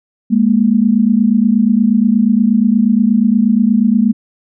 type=tone pair together; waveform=sine; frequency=206.9 / 235.3 Hz; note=G#3 / A#3; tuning=-6 / +16 cents; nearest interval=major second; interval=222 cents; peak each=-11 dBFS; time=0.3-4.13 s; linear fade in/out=20 ms; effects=none